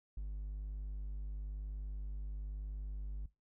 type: tone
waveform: triangle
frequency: 50.5 Hz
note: G#1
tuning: 48 cents flat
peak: -36 dBFS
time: 0.17-3.26 s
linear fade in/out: 5 ms
effects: noise-tail reverb RT60 0.2 s tail -19 dB re dry + tanh soft clip ceiling -32 dBFS